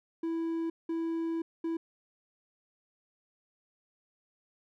triangle tone bursts at uneven times, 329.6 Hz, E4, in tune, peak -28 dBFS, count 3, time 0.23-0.7 / 0.89-1.42 / 1.64-1.77 s, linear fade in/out 5 ms, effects none

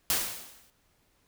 white noise with exponential decay, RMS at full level -24 dBFS, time 0.1-0.7 s, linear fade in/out 1 ms, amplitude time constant 130 ms, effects pink hiss -69 dBFS RMS until 1.27 s

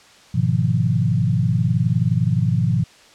sine chord, F half-diminished seventh, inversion first, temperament equal, 103.83 / 123.47 / 155.56 / 174.61 Hz, Ab2 / Cb3 / Eb3 / F3, 0 / 0 / 0 / 0 cents, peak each -22 / -19 / -22 / -22 dBFS, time 0.34-2.84 s, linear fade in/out 10 ms, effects white hiss -48 dBFS RMS until 3.14 s + low-pass 6000 Hz 12 dB/octave

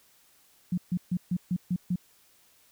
sine tone bursts, 178.9 Hz, F3, 42 cents sharp, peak -24 dBFS, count 7, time 0.72-1.959 s, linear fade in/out 5 ms, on 57 ms, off 140 ms, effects white hiss -62 dBFS RMS until 2.71 s

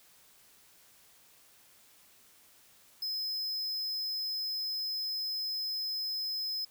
square tone, 5100 Hz, D#8, 42 cents sharp, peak -33 dBFS, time 3.02-6.65 s, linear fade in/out 5 ms, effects white hiss -61 dBFS RMS until 6.7 s

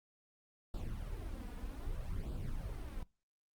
brown noise with flanger, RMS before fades -41 dBFS, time 0.74-3.03 s, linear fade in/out 2 ms, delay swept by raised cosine 0.24 to 4.14 ms, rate 0.63 Hz, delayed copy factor +0.7, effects noise-tail reverb RT60 0.3 s tail -24 dB re dry + Opus 48 kbps

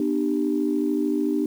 sine chord, G major, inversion first, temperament equal with one note detuned, 246.9 / 300.4 / 392 Hz, B3 / D4 / G4, 0 / +39 / 0 cents, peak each -26 / -22 / -27 dBFS, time 0-1.46 s, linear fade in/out 2 ms, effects tanh soft clip ceiling -11 dBFS + 8-bit

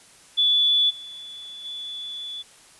sine tone with level steps, 3449 Hz, A7, 35 cents flat, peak -16 / -36 / -31 dBFS, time 0.37-2.43 s, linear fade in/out 20 ms, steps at 0.89 / 1.64 s, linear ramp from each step 20 ms, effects white hiss -51 dBFS RMS until 2.79 s + resampled to 24000 Hz

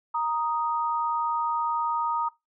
sine tone pair together, 934.7 / 1244.5 Hz, A#5 / D#6, +4 / 0 cents, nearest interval perfect fourth, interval 496 cents, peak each -26 / -28 dBFS, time 0.14-2.29 s, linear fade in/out 10 ms, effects noise-tail reverb RT60 0.2 s tail -21 dB re dry

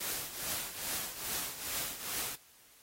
white noise with tremolo, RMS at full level -35 dBFS, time 0-2.36 s, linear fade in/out 10 ms, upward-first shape triangle, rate 2.4 Hz, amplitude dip 75%, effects white hiss -61 dBFS RMS until 2.82 s + AAC 48 kbps

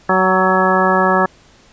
harmonic tone with a mistuned harmonic, 187.4 Hz, F#3, 22 cents sharp, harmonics 1 / 2 / 3 / 4 / 5 / 6 / 7 / 9, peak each -19 / -19 / -19 / -19 / -19 / -19 / -19 / -19 dBFS, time 0.09-1.26 s, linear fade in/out 5 ms, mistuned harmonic 5, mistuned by -19 cents, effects pink hiss -48 dBFS RMS until 1.72 s + resampled to 16000 Hz

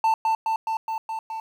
triangle tone with echo, 890 Hz, A5, 20 cents sharp, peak -15 dBFS, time 0.04-0.14 s, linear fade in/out 2 ms, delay 210 ms, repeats 6, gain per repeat -2 dB, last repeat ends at 1.4 s, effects 9-bit

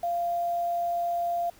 sine tone with quantisation, 692 Hz, F5, 16 cents flat, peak -25 dBFS, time 0.03-1.5 s, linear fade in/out 5 ms, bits 8, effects pink hiss -56 dBFS RMS until 1.59 s

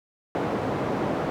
white band-pass noise, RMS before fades -27 dBFS, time 0.35-1.3 s, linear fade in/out 0 ms, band 120 to 630 Hz, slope 12 dB/octave, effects none

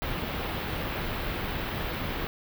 pink band-stop noise, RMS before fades -32 dBFS, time 0.02-2.27 s, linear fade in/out 0 ms, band 3700 to 16000 Hz, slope 24 dB/octave, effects none

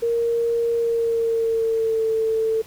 sine tone with pitch glide, 466.2 to 444.6 Hz, A#4 to A4, 0 to +18 cents, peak -18 dBFS, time 0.02-2.62 s, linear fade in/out 10 ms, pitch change -82 cents, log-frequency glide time 0.74-2.07 s, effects pink hiss -46 dBFS RMS until 2.66 s

